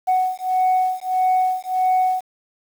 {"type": "beating tone pair", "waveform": "sine", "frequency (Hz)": [742, 743.6], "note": ["F#5", "F#5"], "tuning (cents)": [5, 8], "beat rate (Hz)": 1.6, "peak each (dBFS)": -18, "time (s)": [0.07, 2.21], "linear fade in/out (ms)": 20, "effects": ["tanh soft clip ceiling -12 dBFS", "7-bit"]}